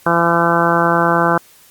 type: harmonic tone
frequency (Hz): 169.5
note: E3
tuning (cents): +49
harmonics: 1 / 2 / 3 / 4 / 5 / 6 / 7 / 8 / 9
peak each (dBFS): -20 / -20 / -20 / -20 / -20 / -20 / -20 / -20 / -20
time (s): 0.06-1.38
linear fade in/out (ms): 5
effects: white hiss -47 dBFS RMS until 1.7 s + Opus 48 kbps